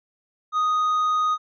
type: tone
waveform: triangle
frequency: 1244.5 Hz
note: D#6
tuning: in tune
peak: -17 dBFS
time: 0.52-1.38 s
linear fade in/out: 50 ms
effects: resampled to 16000 Hz